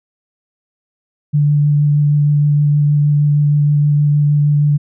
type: tone with vibrato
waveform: sine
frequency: 146.83 Hz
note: D3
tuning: in tune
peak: -9 dBFS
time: 1.33-4.78 s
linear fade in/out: 20 ms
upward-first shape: triangle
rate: 6.4 Hz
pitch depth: 14 cents each way
effects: none